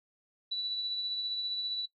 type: tone with tremolo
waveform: sine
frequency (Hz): 3951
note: B7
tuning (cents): 0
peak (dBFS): -30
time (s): 0.51-1.86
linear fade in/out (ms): 10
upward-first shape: triangle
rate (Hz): 15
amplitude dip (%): 35
effects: noise-tail reverb RT60 0.1 s tail -18 dB re dry